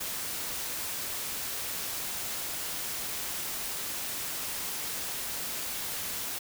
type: noise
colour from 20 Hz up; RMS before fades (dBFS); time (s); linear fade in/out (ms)
white; -35; 0-6.39; 10
effects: none